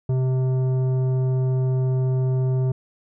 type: tone with tanh clipping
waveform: sine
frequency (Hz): 129.6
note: C3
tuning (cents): -16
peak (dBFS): -20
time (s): 0.09-2.72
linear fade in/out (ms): 5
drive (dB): 11
effects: none